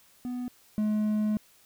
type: tone pair in turn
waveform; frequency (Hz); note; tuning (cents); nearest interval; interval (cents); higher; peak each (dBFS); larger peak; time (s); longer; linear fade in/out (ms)
triangle; 247.6 / 212.7; B3 / G#3; +5 / +42; minor third; 263; first; -29 / -22; second; 0.25-0.48 / 0.78-1.37; second; 0
effects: white hiss -60 dBFS RMS until 1.65 s